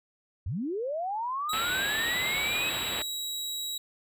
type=linear sweep; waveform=sine; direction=up; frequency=68.6 to 2581 Hz; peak=-29 dBFS; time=0.46-2.7 s; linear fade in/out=5 ms
type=tone; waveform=sawtooth; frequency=3864 Hz; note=B7; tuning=39 cents flat; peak=-29 dBFS; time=1.49-3.78 s; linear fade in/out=5 ms
type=low-pass noise; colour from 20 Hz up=white; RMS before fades=-35 dBFS; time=1.53-3.02 s; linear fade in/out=0 ms; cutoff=3800 Hz; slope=48 dB/octave
effects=none